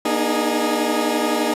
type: tone cluster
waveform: 20% pulse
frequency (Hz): 238.3 / 299.7 / 311.4 / 414.1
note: A#3 / D4 / D#4 / G#4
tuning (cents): +38 / +35 / +2 / -5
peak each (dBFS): -19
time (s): 0.05-1.54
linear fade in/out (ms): 5
effects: resampled to 32000 Hz